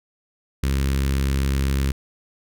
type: tone with notch filter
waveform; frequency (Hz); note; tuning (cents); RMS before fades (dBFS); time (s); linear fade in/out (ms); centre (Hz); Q
sawtooth; 67.9; C#2; -35; -21; 0.63-1.92; 5; 720; 0.64
effects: none